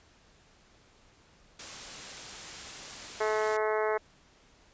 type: noise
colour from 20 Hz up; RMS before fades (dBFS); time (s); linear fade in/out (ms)
white; -42; 1.59-3.57; 5
type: harmonic tone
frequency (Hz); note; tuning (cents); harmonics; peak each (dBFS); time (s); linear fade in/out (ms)
215.6; A3; -35; 2 / 3 / 4 / 5 / 6 / 7 / 8 / 9 / 10; -29 / -33 / -35 / -37 / -39 / -40 / -41 / -42 / -43; 3.2-3.98; 10
effects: pink hiss -61 dBFS RMS until 4.73 s + resampled to 16000 Hz